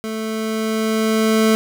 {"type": "tone with level ramp", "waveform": "25% pulse", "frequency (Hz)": 220, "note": "A3", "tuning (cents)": 0, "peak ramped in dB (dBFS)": [-20, -8], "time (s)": [0.04, 1.55], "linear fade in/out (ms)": 0, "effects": []}